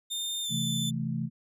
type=tone with pitch glide; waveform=sawtooth; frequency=3623 to 3530 Hz; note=A7 to A7; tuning=+50 to +5 cents; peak=-28 dBFS; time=0.1-0.91 s; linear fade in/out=20 ms; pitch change=-45 cents; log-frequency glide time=0.43-0.48 s
type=chord; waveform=sine; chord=A minor; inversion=first; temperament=just; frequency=132 / 165 / 220 Hz; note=C3 / E3 / A3; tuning=+16 / +2 / 0 cents; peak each=-33 dBFS; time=0.49-1.3 s; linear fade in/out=50 ms
effects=resampled to 32000 Hz